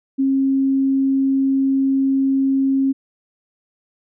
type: tone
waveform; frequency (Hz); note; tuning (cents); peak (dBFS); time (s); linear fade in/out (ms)
sine; 270; C#4; -45; -14; 0.18-2.93; 20
effects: none